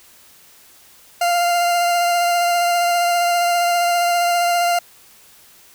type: tone with vibrato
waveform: 40% pulse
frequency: 697 Hz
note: F5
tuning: 4 cents flat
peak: -14 dBFS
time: 1.21-4.79 s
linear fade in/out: 5 ms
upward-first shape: sine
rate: 15 Hz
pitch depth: 14 cents each way
effects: white hiss -48 dBFS RMS until 5.74 s